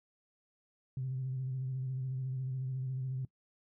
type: tone with vibrato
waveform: sine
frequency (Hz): 130.4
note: C3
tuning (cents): -5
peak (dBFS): -33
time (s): 0.97-3.25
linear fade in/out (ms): 2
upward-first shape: square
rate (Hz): 14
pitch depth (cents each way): 32
effects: noise-tail reverb RT60 0.1 s tail -21 dB re dry + tanh soft clip ceiling -29 dBFS